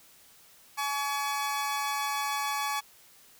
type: tone pair together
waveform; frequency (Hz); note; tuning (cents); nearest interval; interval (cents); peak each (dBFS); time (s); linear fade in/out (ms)
sawtooth; 848 / 1132.9; G#5 / C#6; +36 / +37; perfect fourth; 501; -28; 0.77-2.81; 20
effects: white hiss -57 dBFS RMS until 3.39 s